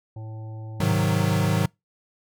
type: harmonic tone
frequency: 110 Hz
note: A2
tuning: in tune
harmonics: 1 / 3 / 5 / 7 / 8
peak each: -33 / -47 / -49 / -51 / -54 dBFS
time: 0.16-0.96 s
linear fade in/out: 5 ms
type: chord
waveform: square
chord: Ab dominant seventh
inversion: none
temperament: equal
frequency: 103.83 / 130.81 / 155.56 / 185 Hz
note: Ab2 / C3 / Eb3 / Gb3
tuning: 0 / 0 / 0 / 0 cents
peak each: -25 / -29 / -25 / -26 dBFS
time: 0.8-1.66 s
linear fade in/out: 5 ms
effects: noise-tail reverb RT60 0.2 s tail -26 dB re dry